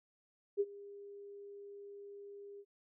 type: tone with ADSR envelope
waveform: sine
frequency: 403.6 Hz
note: G#4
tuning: 49 cents flat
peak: -27 dBFS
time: 0.57-2.65 s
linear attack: 33 ms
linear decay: 44 ms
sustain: -21 dB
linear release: 53 ms
effects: none